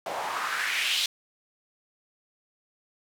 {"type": "noise with band-pass filter sweep", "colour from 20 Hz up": "white", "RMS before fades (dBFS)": -29, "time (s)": [0.06, 1.06], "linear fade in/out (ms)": 2, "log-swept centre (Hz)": [630, 3700], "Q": 2.9, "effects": []}